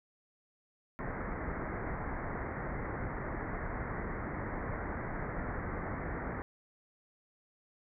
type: low-pass noise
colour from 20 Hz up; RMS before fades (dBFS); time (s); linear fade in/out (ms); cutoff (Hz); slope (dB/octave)
pink; -38; 0.99-6.42; 0; 2100; 96
effects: none